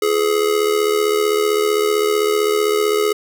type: tone with amplitude modulation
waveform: square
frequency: 420.6 Hz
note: G#4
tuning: 22 cents sharp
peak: -12 dBFS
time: 0.02-3.13 s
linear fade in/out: 5 ms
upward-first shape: sine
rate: 75.6 Hz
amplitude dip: 70%
effects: none